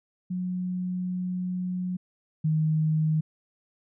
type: tone pair in turn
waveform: sine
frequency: 181.8 / 156.29 Hz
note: F#3 / D#3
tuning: -30 / +8 cents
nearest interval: minor third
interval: 262 cents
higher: first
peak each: -27 / -21 dBFS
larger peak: second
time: 0.3-1.97 / 2.44-3.21 s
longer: first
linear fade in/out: 10 ms
effects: none